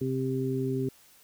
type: harmonic tone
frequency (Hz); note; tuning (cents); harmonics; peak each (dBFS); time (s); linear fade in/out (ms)
131.4; C3; +8; 1 / 2 / 3; -31 / -31 / -31; 0.01-0.89; 5
effects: white hiss -58 dBFS RMS until 1.23 s